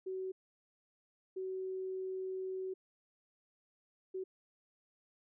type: tone bursts at uneven times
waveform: sine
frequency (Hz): 376.4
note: F#4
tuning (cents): +30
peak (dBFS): -37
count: 3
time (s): 0.06-0.32 / 1.36-2.74 / 4.14-4.24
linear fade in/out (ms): 10
effects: none